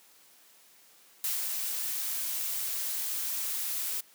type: noise with ADSR envelope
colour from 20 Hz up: blue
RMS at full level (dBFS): -30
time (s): 1.24-4.01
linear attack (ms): 3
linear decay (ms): 190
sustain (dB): -3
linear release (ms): 9
effects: white hiss -59 dBFS RMS until 4.14 s + high-pass 200 Hz 12 dB/octave